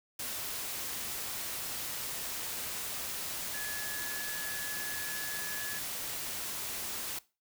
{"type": "tone in noise", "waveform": "sine", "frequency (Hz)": 1701, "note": "G#6", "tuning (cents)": 41, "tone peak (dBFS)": -39, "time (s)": [3.54, 5.79], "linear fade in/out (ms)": 5, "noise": "white", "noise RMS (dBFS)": -38, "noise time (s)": [0.19, 7.19], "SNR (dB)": -4, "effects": ["noise-tail reverb RT60 0.3 s tail -20 dB re dry"]}